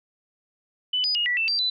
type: tone with pitch steps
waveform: sine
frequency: 2995 / 4950 / 2866 / 1955 / 2666 / 4698 / 3993 Hz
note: F#7 / D#8 / F7 / B6 / E7 / D8 / B7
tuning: +20 / -10 / +44 / -18 / +19 / 0 / +18 cents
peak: -21 dBFS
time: 0.93-1.7 s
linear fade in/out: 5 ms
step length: 110 ms
effects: none